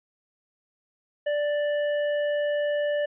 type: tone with tanh clipping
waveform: triangle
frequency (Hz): 587.3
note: D5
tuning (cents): 0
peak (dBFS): -25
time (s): 1.26-3.06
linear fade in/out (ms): 10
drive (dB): 16
effects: resampled to 8000 Hz